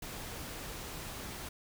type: noise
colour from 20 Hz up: pink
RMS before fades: -43 dBFS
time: 0.02-1.49 s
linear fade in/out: 5 ms
effects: none